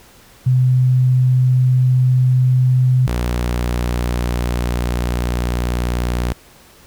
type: tone pair in turn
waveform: sine / sawtooth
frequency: 127.5 / 60.17 Hz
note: C3 / B1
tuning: -44 / -44 cents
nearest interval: octave + minor second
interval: 1300 cents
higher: first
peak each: -10 / -13 dBFS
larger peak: first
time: 0.46-3.07 / 3.07-6.33 s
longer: second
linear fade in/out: 10 ms
effects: pink hiss -46 dBFS RMS until 6.86 s